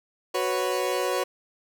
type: chord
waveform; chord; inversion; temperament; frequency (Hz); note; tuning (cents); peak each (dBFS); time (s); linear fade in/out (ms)
30% pulse; F# suspended fourth; none; equal; 370 / 493.9 / 554.4; F#4 / B4 / C#5; 0 / 0 / 0; -26; 0.34-1.24; 10
effects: none